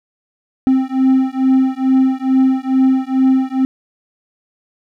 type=beating tone pair; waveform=triangle; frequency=261.6 / 263.9 Hz; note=C4 / C4; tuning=0 / +15 cents; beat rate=2.3 Hz; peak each=-12 dBFS; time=0.67-3.65 s; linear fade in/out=0 ms; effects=none